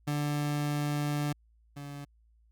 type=tone pair in turn; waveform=30% pulse; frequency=146.83 / 142.98 Hz; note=D3 / D3; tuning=0 / -46 cents; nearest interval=unison; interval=46 cents; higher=first; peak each=-26 / -37 dBFS; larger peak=first; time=0.07-1.33 / 1.76-2.05 s; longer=first; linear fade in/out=10 ms; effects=added 56 Hz sine -61 dBFS peak until 2.51 s